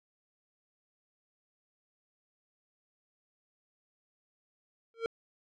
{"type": "tone with exponential growth", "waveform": "square", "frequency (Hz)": 456.6, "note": "A#4", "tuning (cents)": -36, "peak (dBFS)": -27, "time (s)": [4.94, 5.06], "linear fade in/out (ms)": 1, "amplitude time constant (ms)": 25, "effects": ["low-pass 3000 Hz 12 dB/octave"]}